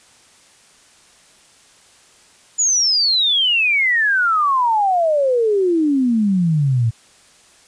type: exponential sweep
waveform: sine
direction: down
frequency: 7040 to 109.8 Hz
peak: -13 dBFS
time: 2.58-6.91 s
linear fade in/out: 20 ms
effects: white hiss -50 dBFS RMS until 7.67 s + resampled to 22050 Hz